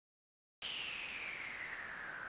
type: noise with low-pass filter sweep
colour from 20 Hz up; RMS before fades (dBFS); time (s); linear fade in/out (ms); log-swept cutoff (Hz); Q
white; -45; 0.62-2.28; 2; 3100 to 1500; 8
effects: resampled to 8000 Hz

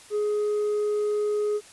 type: tone with tanh clipping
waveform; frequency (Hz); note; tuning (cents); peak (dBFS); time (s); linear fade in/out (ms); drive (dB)
triangle; 418.6; G#4; +14; -23; 0.1-1.61; 50; 7
effects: white hiss -49 dBFS RMS until 1.72 s + resampled to 24000 Hz

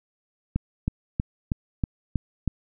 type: click train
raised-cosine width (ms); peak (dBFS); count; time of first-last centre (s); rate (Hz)
5; -11; 7; 0.56-2.477; 3.13
effects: none

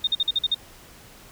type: tone bursts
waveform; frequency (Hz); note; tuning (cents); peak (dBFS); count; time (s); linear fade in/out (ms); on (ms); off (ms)
sine; 3674; A#7; -26; -18; 7; 0.04-0.546; 5; 32; 47
effects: pink hiss -48 dBFS RMS until 1.31 s

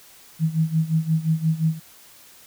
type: tone with tremolo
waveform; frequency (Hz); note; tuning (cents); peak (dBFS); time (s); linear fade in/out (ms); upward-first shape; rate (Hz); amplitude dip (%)
sine; 160; D#3; +49; -15; 0.39-1.8; 50; sine; 5.7; 85
effects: white hiss -49 dBFS RMS until 2.46 s

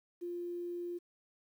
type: tone with quantisation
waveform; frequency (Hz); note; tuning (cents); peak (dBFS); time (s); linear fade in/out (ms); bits
sine; 349.2; F4; 0; -37; 0.21-0.99; 20; 11
effects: none

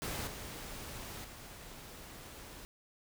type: noise with level steps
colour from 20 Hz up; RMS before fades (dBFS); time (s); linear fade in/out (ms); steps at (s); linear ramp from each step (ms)
pink; -39 / -45 / -50; 0.02-2.65; 0; 0.27 / 1.24; 5
effects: none

